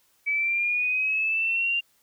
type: linear sweep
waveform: sine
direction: up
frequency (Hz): 2283 to 2794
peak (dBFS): -22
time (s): 0.26-1.81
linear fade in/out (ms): 20
effects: white hiss -65 dBFS RMS until 2.02 s